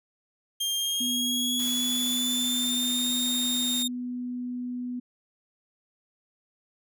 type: tone with pitch glide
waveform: sawtooth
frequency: 3203 to 3679 Hz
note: G7 to A#7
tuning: +37 to -24 cents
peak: -23 dBFS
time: 0.6-3.88 s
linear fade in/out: 10 ms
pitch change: +239 cents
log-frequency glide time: 0.77-3.09 s
type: tone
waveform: sine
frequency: 247.1 Hz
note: B3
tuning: 1 cent sharp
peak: -30 dBFS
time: 1-5 s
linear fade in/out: 10 ms
type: noise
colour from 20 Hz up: white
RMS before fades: -39 dBFS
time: 1.59-3.83 s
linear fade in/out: 5 ms
effects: none